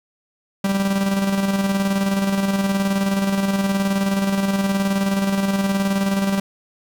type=tone with tremolo; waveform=45% pulse; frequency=196 Hz; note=G3; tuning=in tune; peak=-16 dBFS; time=0.64-6.4 s; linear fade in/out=5 ms; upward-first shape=square; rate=19 Hz; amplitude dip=40%; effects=9-bit